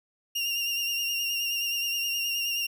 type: tone with vibrato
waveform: 30% pulse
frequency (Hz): 2794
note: F7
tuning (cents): 0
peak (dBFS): -24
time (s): 0.35-2.67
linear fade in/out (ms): 10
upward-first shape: sine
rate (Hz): 9.5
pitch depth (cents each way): 30
effects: none